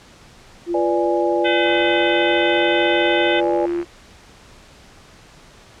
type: tone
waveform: sine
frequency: 345.1 Hz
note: F4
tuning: 21 cents flat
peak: -19 dBFS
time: 0.66-3.85 s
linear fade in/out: 50 ms
type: chord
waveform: sine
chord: G# diminished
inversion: first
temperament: equal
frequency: 493.9 / 587.3 / 830.6 Hz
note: B4 / D5 / G#5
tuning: 0 / 0 / 0 cents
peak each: -23 / -21 / -23 dBFS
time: 0.74-3.66 s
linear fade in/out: 5 ms
type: harmonic tone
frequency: 508 Hz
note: B4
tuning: 49 cents sharp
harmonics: 3 / 4 / 5 / 6 / 7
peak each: -24 / -25 / -26 / -27 / -27 dBFS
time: 1.44-3.41 s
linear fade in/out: 20 ms
type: click train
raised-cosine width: 0.5 ms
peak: -20 dBFS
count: 164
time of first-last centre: 1.66-3.828 s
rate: 75.2 Hz
effects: pink hiss -46 dBFS RMS until 5.8 s + low-pass 7000 Hz 12 dB/octave